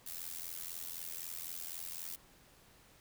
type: noise with amplitude modulation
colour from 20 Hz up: blue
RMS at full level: -40 dBFS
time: 0.06-2.16 s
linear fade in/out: 5 ms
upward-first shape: sine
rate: 83.9 Hz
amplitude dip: 90%
effects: pink hiss -63 dBFS RMS until 3 s